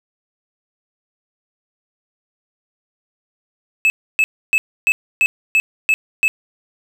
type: tone bursts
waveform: triangle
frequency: 2603 Hz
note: E7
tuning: 22 cents flat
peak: -9 dBFS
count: 8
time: 3.85-6.28 s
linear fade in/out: 0 ms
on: 50 ms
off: 290 ms
effects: none